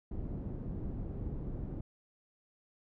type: low-pass noise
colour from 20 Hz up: pink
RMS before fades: -39 dBFS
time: 0.11-1.81 s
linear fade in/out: 5 ms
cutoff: 290 Hz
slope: 12 dB/octave
effects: none